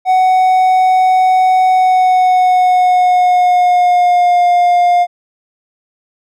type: tone with pitch glide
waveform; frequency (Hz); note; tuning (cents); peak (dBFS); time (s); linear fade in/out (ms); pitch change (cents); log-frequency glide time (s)
triangle; 745 to 707.3; F#5 to F5; +12 to +22; -5; 0.05-5.07; 50; -90; 1.69-4.49
effects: none